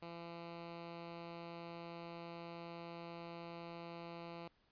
10% pulse tone, 169.5 Hz, E3, 49 cents sharp, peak -39 dBFS, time 0.02-4.48 s, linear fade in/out 5 ms, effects pink hiss -75 dBFS RMS until 4.71 s + resampled to 11025 Hz

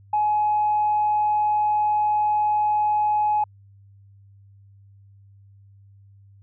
sine tone, 843 Hz, G#5, 26 cents sharp, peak -17 dBFS, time 0.13-3.44 s, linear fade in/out 5 ms, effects tanh soft clip ceiling -13 dBFS + added 99 Hz sine -48 dBFS peak until 6.42 s

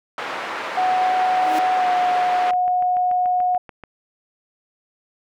pink band-pass noise, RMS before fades -28 dBFS, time 0.18-2.51 s, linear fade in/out 2 ms, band 650 to 2000 Hz, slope 12 dB/octave
sine tone with pitch glide, 740 to 726.4 Hz, F#5 to F#5, 0 to -32 cents, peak -16 dBFS, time 0.77-3.58 s, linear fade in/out 5 ms, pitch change -32 cents, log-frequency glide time 1.78-1.88 s
sawtooth tone with exponential growth, 313.9 Hz, D#4, 15 cents sharp, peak -18 dBFS, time 1.26-1.59 s, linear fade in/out 5 ms, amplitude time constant 70 ms
click train, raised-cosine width 0.5 ms, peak -23 dBFS, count 11, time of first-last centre 2.39-3.837 s, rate 6.91 Hz
effects none

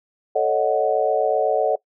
sine chord, D# half-diminished seventh, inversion second, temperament equal, 440 / 554.4 / 622.3 / 740 Hz, A4 / C#5 / D#5 / F#5, 0 / 0 / 0 / 0 cents, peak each -22 dBFS, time 0.35-1.76 s, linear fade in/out 10 ms, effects noise-tail reverb RT60 0.1 s tail -21 dB re dry

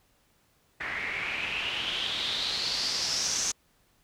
white noise with low-pass filter sweep, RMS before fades -31 dBFS, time 0.8-3.52 s, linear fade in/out 10 ms, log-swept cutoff 1900 to 6400 Hz, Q 5.5, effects pink hiss -67 dBFS RMS until 4.03 s

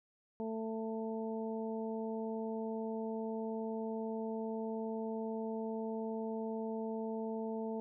harmonic tone, 222.4 Hz, A3, 19 cents sharp, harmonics 1 / 2 / 3 / 4, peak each -39 / -40 / -46 / -48 dBFS, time 0.4-7.8 s, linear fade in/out 0 ms, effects none

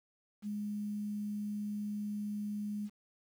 sine tone with quantisation, 207.7 Hz, G#3, in tune, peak -35 dBFS, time 0.42-2.9 s, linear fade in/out 50 ms, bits 10, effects none

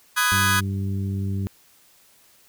sawtooth chord, G# minor seventh, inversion first, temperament just, 996.7 / 1245.9 / 1495.1 / 1661.2 Hz, B5 / D#6 / F#6 / G#6, +16 / +2 / +18 / 0 cents, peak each -23 / -20 / -20 / -19 dBFS, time 0.16-0.61 s, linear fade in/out 20 ms
harmonic tone, 97.5 Hz, G2, 9 cents flat, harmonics 1 / 2 / 3 / 4, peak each -24 / -29 / -39 / -41 dBFS, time 0.32-1.47 s, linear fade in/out 0 ms
effects white hiss -56 dBFS RMS until 2.48 s

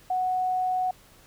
sine tone, 739 Hz, F#5, 2 cents flat, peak -23 dBFS, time 0.1-0.91 s, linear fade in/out 5 ms, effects pink hiss -55 dBFS RMS until 1.26 s

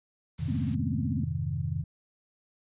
white noise, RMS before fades -49 dBFS, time 0.38-0.75 s, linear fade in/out 5 ms
sine chord, F minor seventh, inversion none, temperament equal, 87.31 / 103.83 / 130.81 / 155.56 Hz, F2 / Ab2 / C3 / Eb3, 0 / 0 / 0 / 0 cents, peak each -34 / -36 / -33 / -33 dBFS, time 0.39-1.84 s, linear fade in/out 10 ms
sine tone with vibrato, 234 Hz, A#3, 7 cents sharp, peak -30 dBFS, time 0.48-1.24 s, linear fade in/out 5 ms, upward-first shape sine, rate 16 Hz, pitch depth 230 cents each way
effects resampled to 8000 Hz

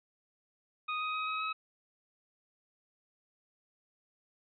25% pulse tone with pitch steps, 1244.5 / 1253.2 / 1261.9 / 1270.6 / 1279.5 Hz, D#6 / D#6 / D#6 / D#6 / D#6, 0 / +12 / +24 / +36 / +48 cents, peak -29 dBFS, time 0.88-1.53 s, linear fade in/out 10 ms, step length 130 ms, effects resampled to 11025 Hz

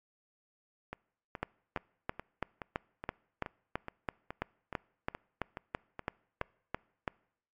two click trains, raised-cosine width 0.5 ms, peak -17 / -24 dBFS, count 18 / 14, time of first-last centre 1.43-7.078 / 0.93-6.415 s, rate 3.01 / 2.37 Hz, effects noise-tail reverb RT60 0.7 s tail -25 dB re dry + MP3 64 kbps

